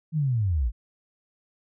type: linear sweep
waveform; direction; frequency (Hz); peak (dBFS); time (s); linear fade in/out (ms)
sine; down; 163.2 to 48.33; -21; 0.12-0.72; 50
effects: none